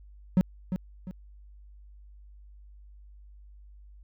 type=tone with echo; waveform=triangle; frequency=185 Hz; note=F#3; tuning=in tune; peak=-15 dBFS; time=0.37-0.41 s; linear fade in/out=0 ms; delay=350 ms; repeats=2; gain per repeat=-9 dB; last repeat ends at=1.11 s; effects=added 50 Hz sine -48 dBFS peak until 4.03 s